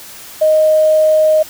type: tone with tanh clipping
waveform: triangle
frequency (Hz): 622.3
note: D#5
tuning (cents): 0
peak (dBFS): -7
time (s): 0.41-1.43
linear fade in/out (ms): 10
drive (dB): 3
effects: white hiss -34 dBFS RMS until 1.49 s